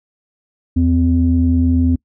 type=tone pair together; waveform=sine; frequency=81.6 / 255.6 Hz; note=E2 / C4; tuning=-17 / -40 cents; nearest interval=octave + minor sixth; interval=1977 cents; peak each=-13 dBFS; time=0.76-1.96 s; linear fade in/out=10 ms; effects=noise-tail reverb RT60 0.1 s tail -25 dB re dry + tanh soft clip ceiling -3 dBFS